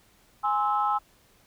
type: chord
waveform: sine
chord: Ab augmented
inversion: none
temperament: equal with one note detuned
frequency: 830.6 / 1046.5 / 1302.6 Hz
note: Ab5 / C6 / E6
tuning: 0 / 0 / -21 cents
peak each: -25 / -29 / -26 dBFS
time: 0.43-0.99 s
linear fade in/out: 20 ms
effects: tanh soft clip ceiling -13 dBFS + pink hiss -61 dBFS RMS until 1.46 s